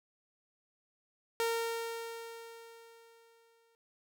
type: tone with exponential decay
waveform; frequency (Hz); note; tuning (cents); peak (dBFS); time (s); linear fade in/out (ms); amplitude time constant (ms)
sawtooth; 460; A#4; -23; -25; 1.4-3.75; 0; 510
effects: none